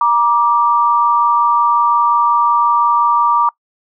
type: tone pair together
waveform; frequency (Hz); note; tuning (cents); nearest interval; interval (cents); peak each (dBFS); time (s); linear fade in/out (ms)
sine; 949.4 / 1175; A#5 / D6; +31 / +1; major third; 370; -12; 0.01-3.49; 2
effects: noise-tail reverb RT60 0.1 s tail -23 dB re dry